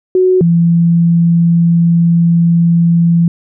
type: tone pair in turn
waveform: sine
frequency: 370 / 169.16 Hz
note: F#4 / E3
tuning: 0 / +45 cents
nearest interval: octave + major second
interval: 1355 cents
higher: first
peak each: -6 dBFS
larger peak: neither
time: 0.15-0.41 / 0.41-3.28 s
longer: second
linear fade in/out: 2 ms
effects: none